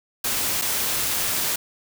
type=noise with dropouts; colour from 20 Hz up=white; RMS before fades=-24 dBFS; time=0.24-1.56 s; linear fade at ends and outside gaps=5 ms; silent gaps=0.615-0.619 s; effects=none